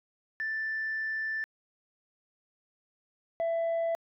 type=tone pair in turn; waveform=sine; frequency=1766 / 665.9 Hz; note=A6 / E5; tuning=+6 / +17 cents; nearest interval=octave + perfect fourth; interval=1689 cents; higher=first; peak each=-29 / -24 dBFS; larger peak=second; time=0.4-1.44 / 3.4-3.95 s; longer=first; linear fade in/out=0 ms; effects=tanh soft clip ceiling -26 dBFS